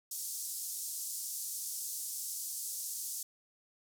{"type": "band-pass noise", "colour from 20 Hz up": "white", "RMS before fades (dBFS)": -40, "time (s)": [0.11, 3.23], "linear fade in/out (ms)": 5, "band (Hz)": [5500, 13000], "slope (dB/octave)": 24, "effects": []}